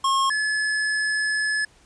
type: tone pair in turn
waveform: square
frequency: 1080 / 1714.4 Hz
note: C#6 / A6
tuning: -45 / -45 cents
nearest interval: minor sixth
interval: 800 cents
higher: second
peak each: -19 / -22 dBFS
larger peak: first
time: 0.04-0.3 / 0.3-1.65 s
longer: second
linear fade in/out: 5 ms
effects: pink hiss -56 dBFS RMS until 1.85 s + resampled to 22050 Hz